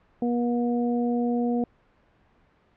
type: harmonic tone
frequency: 240 Hz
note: B3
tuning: 49 cents flat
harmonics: 1 / 2 / 3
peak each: -23 / -29 / -33 dBFS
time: 0.22-1.64 s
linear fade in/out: 2 ms
effects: pink hiss -62 dBFS RMS until 2.76 s + low-pass 2000 Hz 12 dB/octave